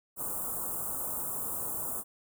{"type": "band-stop noise", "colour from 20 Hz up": "white", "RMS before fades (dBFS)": -35, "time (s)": [0.16, 2.04], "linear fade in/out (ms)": 50, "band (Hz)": [1300, 7900], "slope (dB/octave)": 48, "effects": []}